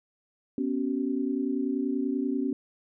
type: chord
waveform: sine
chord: B suspended second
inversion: none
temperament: equal with one note detuned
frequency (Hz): 246.9 / 277.2 / 379.7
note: B3 / C#4 / F#4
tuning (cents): 0 / 0 / +45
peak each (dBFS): -30 / -28 / -34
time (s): 0.58-2.53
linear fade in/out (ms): 2
effects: none